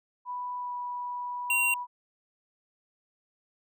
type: tone with pitch glide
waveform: sine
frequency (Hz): 987.8 to 979.8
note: B5 to B5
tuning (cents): 0 to -14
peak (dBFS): -32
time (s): 0.25-1.87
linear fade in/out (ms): 50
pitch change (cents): -14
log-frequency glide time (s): 0.57-0.73
type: tone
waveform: square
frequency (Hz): 2758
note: F7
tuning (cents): -22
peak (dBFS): -24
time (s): 1.5-1.74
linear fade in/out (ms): 2
effects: none